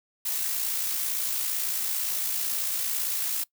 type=noise with amplitude modulation; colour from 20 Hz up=blue; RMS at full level=-27 dBFS; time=0.25-3.44 s; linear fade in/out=10 ms; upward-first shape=sine; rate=57.9 Hz; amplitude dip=35%; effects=noise-tail reverb RT60 0.1 s tail -21 dB re dry